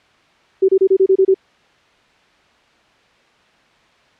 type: tone bursts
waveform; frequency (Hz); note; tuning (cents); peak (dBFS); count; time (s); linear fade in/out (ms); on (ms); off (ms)
sine; 382.8; G4; -41; -8; 8; 0.62-1.344; 10; 66; 28
effects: white hiss -53 dBFS RMS until 4.19 s + low-pass 3000 Hz 12 dB/octave